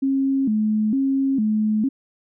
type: tone with vibrato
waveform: sine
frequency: 241 Hz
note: B3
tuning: 42 cents flat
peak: -17 dBFS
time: 0.02-1.89 s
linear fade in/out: 10 ms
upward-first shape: square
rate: 1.1 Hz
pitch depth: 200 cents each way
effects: none